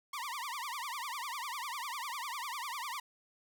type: tone with vibrato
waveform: sawtooth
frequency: 1046.5 Hz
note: C6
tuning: in tune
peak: -34 dBFS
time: 0.13-3 s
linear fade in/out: 5 ms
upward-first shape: triangle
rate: 10 Hz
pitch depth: 280 cents each way
effects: none